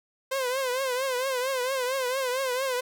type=tone with vibrato; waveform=sawtooth; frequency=517 Hz; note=C5; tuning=21 cents flat; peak=-22 dBFS; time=0.31-2.81 s; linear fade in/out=10 ms; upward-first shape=triangle; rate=4.4 Hz; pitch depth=110 cents each way; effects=none